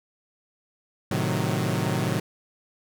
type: chord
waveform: sawtooth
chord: A diminished seventh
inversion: none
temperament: equal with one note detuned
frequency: 110 / 130.81 / 154.49 / 185 Hz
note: A2 / C3 / Eb3 / Gb3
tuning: 0 / 0 / -12 / 0 cents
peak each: -25 dBFS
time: 1.11-2.2 s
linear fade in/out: 5 ms
effects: none